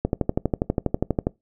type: click train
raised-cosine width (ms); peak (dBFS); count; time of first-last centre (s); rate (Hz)
2; -7; 16; 0.05-1.27; 12.3
effects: noise-tail reverb RT60 0.2 s tail -23 dB re dry